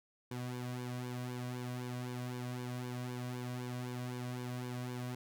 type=tone with flanger; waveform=sawtooth; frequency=124.2 Hz; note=B2; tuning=10 cents sharp; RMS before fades=-41 dBFS; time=0.31-5.15 s; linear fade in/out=5 ms; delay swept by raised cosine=1.5 to 2.34 ms; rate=3.9 Hz; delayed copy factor=-0.75; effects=none